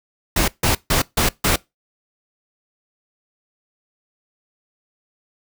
pink noise bursts, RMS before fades -17 dBFS, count 5, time 0.36-1.56 s, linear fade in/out 5 ms, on 120 ms, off 150 ms, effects noise-tail reverb RT60 0.2 s tail -22 dB re dry

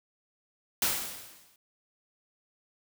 white noise with exponential decay, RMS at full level -25 dBFS, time 0.82-1.56 s, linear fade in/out 2 ms, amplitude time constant 160 ms, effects none

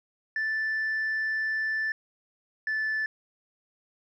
sine tone pair in turn, 1760 / 1748.9 Hz, A6 / A6, 0 / -11 cents, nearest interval unison, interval 11 cents, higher first, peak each -24 dBFS, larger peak neither, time 0.36-1.92 / 2.67-3.06 s, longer first, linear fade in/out 2 ms, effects tanh soft clip ceiling -24 dBFS

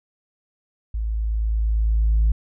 sine tone with level ramp, 54.4 Hz, A1, 19 cents flat, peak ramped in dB -22 to -12 dBFS, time 0.94-2.32 s, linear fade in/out 5 ms, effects tanh soft clip ceiling -12 dBFS

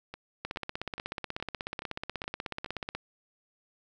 two click trains, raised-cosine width 0.3 ms, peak -24 / -18 dBFS, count 7 / 42, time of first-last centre 0.14-2.661 / 0.45-2.95 s, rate 2.38 / 16.4 Hz, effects none

